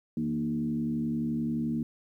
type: tone with frequency modulation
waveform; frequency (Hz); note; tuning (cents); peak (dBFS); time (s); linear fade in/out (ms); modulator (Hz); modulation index
sine; 233.1; A#3; 0; -27; 0.17-1.83; 2; 71.5; 0.88
effects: 11-bit